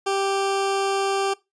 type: tone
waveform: 20% pulse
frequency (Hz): 392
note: G4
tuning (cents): 0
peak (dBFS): -16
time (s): 0.06-1.34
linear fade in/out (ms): 10
effects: noise-tail reverb RT60 0.2 s tail -20 dB re dry + resampled to 22050 Hz